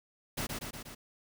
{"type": "noise with echo", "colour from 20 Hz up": "pink", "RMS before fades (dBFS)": -35, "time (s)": [0.37, 0.47], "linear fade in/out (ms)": 10, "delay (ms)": 120, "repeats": 4, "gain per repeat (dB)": -3, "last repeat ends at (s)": 0.95, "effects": []}